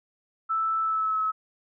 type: tone with pitch glide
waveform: sine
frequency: 1318.5 to 1289.9 Hz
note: E6 to E6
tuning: 0 to -38 cents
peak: -23 dBFS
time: 0.49-1.32 s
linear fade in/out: 20 ms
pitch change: -38 cents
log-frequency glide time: 0.81-1.2 s
effects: none